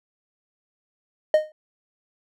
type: tone with exponential decay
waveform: triangle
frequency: 617 Hz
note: D#5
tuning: 15 cents flat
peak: -8 dBFS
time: 1.34-1.52 s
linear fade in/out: 2 ms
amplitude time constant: 37 ms
effects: none